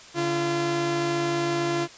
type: tone pair together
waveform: sawtooth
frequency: 143.7 / 342.5 Hz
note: D3 / F4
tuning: -37 / -34 cents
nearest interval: octave + minor third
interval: 1503 cents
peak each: -27 / -20 dBFS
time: 0.14-1.88 s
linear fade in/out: 50 ms
effects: white hiss -46 dBFS RMS until 1.97 s + resampled to 16000 Hz